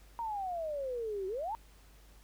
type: exponential two-way sweep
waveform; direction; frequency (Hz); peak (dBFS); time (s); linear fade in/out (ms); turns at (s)
sine; down then up; 947 to 369.9 to 947; -34; 0.19-1.55; 0; 1.27
effects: added 50 Hz sine -56 dBFS peak until 2.23 s + pink hiss -63 dBFS RMS until 2.23 s